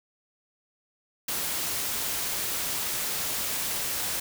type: noise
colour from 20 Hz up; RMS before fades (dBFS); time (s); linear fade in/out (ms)
white; -30; 1.28-4.2; 5
effects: none